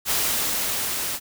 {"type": "noise with level ramp", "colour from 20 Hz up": "white", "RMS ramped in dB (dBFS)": [-22, -28], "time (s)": [0.05, 1.2], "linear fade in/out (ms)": 50, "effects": []}